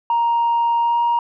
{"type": "tone with pitch glide", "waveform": "sine", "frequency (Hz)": [936, 943.6], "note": ["A#5", "A#5"], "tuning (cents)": [7, 21], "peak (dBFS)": -13, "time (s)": [0.1, 1.19], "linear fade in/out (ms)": 2, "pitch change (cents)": 14, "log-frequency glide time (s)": [0.81, 1], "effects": ["tanh soft clip ceiling -12 dBFS"]}